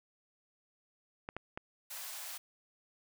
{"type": "clicks", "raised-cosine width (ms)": 0.5, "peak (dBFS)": -25, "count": 3, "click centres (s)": [1.289, 1.366, 1.575]}
{"type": "high-pass noise", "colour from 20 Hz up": "white", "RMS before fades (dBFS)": -44, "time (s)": [1.9, 2.38], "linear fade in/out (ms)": 10, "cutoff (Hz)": 580, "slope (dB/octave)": 48}
{"effects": []}